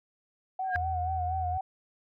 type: tone with vibrato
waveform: sine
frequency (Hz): 740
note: F#5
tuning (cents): 0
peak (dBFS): -29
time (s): 0.59-1.61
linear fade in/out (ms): 5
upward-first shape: sine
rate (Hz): 4.2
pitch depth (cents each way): 53
type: tone with exponential growth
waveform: sine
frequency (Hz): 1617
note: G#6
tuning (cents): -47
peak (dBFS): -22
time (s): 0.64-0.76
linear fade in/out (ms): 0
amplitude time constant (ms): 26
type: tone with pitch glide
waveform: sine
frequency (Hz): 82.7 to 83.32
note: E2 to E2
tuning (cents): +6 to +19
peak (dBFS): -32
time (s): 0.75-1.58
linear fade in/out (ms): 10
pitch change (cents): +13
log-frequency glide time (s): 0.99-1.37
effects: tanh soft clip ceiling -17 dBFS